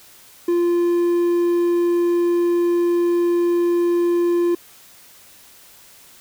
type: tone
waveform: triangle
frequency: 346.7 Hz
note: F4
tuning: 13 cents flat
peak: -13 dBFS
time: 0.48-4.55 s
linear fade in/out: 5 ms
effects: white hiss -47 dBFS RMS until 6.2 s